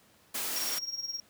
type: high-pass noise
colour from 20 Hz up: white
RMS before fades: -34 dBFS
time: 0.34-0.79 s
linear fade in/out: 10 ms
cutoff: 190 Hz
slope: 24 dB/octave
type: tone with tremolo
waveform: triangle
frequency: 5588 Hz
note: F8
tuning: in tune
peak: -30 dBFS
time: 0.56-1.2 s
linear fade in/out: 2 ms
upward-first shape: sine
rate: 19 Hz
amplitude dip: 75%
effects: pink hiss -62 dBFS RMS until 1.29 s + high-pass 100 Hz 12 dB/octave